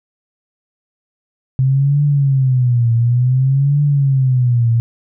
sine tone with vibrato, 130 Hz, C3, 11 cents flat, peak -10 dBFS, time 1.59-4.8 s, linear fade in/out 0 ms, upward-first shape triangle, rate 0.56 Hz, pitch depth 210 cents each way, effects none

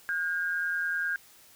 sine tone pair together, 1443 / 1612.7 Hz, F#6 / G6, -44 / +49 cents, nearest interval major second, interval 193 cents, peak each -34 / -28 dBFS, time 0.09-1.16 s, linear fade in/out 0 ms, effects white hiss -56 dBFS RMS until 1.55 s

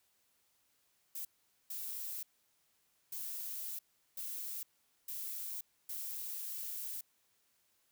violet noise bursts at uneven times, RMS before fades -42 dBFS, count 6, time 1.15-1.25 / 1.7-2.23 / 3.12-3.79 / 4.17-4.63 / 5.08-5.61 / 5.89-7.01 s, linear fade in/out 5 ms, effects white hiss -75 dBFS RMS until 7.91 s

